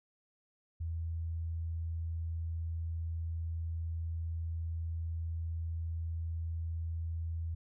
sine tone, 82.41 Hz, E2, in tune, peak -34 dBFS, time 0.8-7.55 s, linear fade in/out 10 ms, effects none

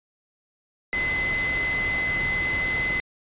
sine tone in noise, 2033 Hz, B6, 50 cents sharp, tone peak -23 dBFS, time 0.93-3 s, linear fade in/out 0 ms, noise pink, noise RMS -32 dBFS, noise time 0.93-3 s, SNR +6 dB, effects resampled to 8000 Hz

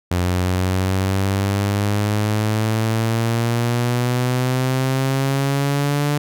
sawtooth exponential sweep, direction up, 88.5 to 146.83 Hz, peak -13 dBFS, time 0.11-6.18 s, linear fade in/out 5 ms, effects none

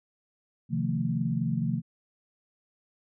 sine chord, F dominant seventh, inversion second, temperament equal with one note detuned, 130.81 / 155.56 / 174.61 / 224.2 Hz, C3 / Eb3 / F3 / A3, 0 / 0 / 0 / +33 cents, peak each -31 dBFS, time 0.69-1.82 s, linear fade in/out 50 ms, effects none

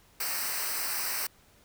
white noise with comb filter, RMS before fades -32 dBFS, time 0.2-1.27 s, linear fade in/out 5 ms, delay 0.29 ms, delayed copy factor -0.8, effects pink hiss -61 dBFS RMS until 1.64 s

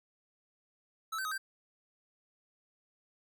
square tone with pitch steps, 1308 / 1541 / 1260 / 1567 Hz, E6 / G6 / D#6 / G6, -14 / -30 / +21 / -1 cents, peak -35 dBFS, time 1.12-1.38 s, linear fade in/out 10 ms, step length 65 ms, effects none

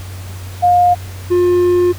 sine / triangle tone pair in turn, 711 / 355.5 Hz, F5 / F4, +31 / +31 cents, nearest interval octave, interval 1200 cents, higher first, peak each -7 dBFS, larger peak neither, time 0.62-0.95 / 1.3-1.93 s, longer second, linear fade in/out 20 ms, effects added 93 Hz sine -26 dBFS peak until 1.98 s + pink hiss -36 dBFS RMS until 1.98 s

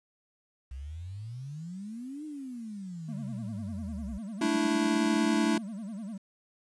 sine exponential two-way sweep, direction up then down, 62.8 to 311.1 to 62.8 Hz, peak -37 dBFS, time 0.71-4.18 s, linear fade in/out 5 ms, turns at 2.25 s
triangle tone with vibrato, 210 Hz, G#3, 19 cents sharp, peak -34 dBFS, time 3.08-6.18 s, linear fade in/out 10 ms, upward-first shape sine, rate 10 Hz, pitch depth 180 cents each way
square chord, A suspended fourth, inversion none, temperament equal, 220 / 293.7 / 329.6 Hz, A3 / D4 / E4, 0 / 0 / 0 cents, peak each -30 dBFS, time 4.41-5.58 s, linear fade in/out 5 ms
effects resampled to 22050 Hz + 10-bit

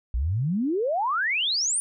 sine exponential sweep, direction up, 55 to 9700 Hz, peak -22 dBFS, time 0.14-1.8 s, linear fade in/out 0 ms, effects none

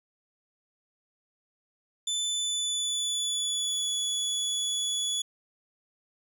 25% pulse tone with pitch glide, 3512 to 3410 Hz, A7 to G#7, -4 to +45 cents, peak -23 dBFS, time 2.07-5.22 s, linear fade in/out 5 ms, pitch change -51 cents, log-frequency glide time 2.24-3.91 s, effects none

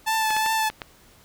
sawtooth tone with vibrato, 876 Hz, A5, 8 cents flat, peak -17 dBFS, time 0.06-0.7 s, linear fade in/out 20 ms, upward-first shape triangle, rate 2.7 Hz, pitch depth 28 cents each way
clicks, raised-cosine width 0.3 ms, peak -15 dBFS, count 5, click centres 0.306 / 0.366 / 0.462 / 0.7 / 0.818 s
effects pink hiss -54 dBFS RMS until 1.24 s

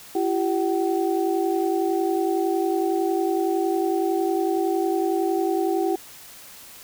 sine tone cluster, 337.5 / 388.4 / 760 Hz, E4 / G4 / F#5, +41 / -16 / +46 cents, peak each -23 / -24 / -27 dBFS, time 0.15-5.96 s, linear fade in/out 5 ms, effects white hiss -44 dBFS RMS until 6.83 s

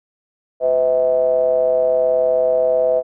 triangle ring-modulated tone, 69.3 Hz, C#2, in tune, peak -8 dBFS, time 0.6-3.03 s, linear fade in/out 50 ms, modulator 575 Hz, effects none

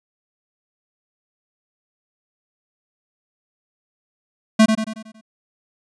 square tone with echo, 219.4 Hz, A3, 5 cents flat, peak -9 dBFS, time 4.59-4.66 s, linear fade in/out 10 ms, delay 92 ms, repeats 6, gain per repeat -6 dB, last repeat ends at 5.212 s, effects resampled to 22050 Hz

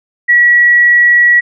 sine tone, 1928 Hz, B6, 42 cents flat, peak -4 dBFS, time 0.28-1.41 s, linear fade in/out 20 ms, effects none

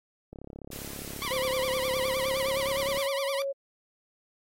click train, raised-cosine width 2 ms, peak -29 dBFS, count 93, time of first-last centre 0.33-2.974 s, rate 34.8 Hz
white noise, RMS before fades -42 dBFS, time 0.71-3.07 s, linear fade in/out 10 ms
15% pulse tone with vibrato, 1063 Hz, C6, 27 cents sharp, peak -26 dBFS, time 1.22-3.42 s, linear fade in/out 0 ms, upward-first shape sine, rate 9.7 Hz, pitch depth 190 cents each way
sine tone with pitch glide, 520 to 550.9 Hz, C5 to C#5, -11 to -11 cents, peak -28 dBFS, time 1.3-3.53 s, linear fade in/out 20 ms, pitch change +100 cents, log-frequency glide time 1.98-2.97 s
effects AAC 48 kbps

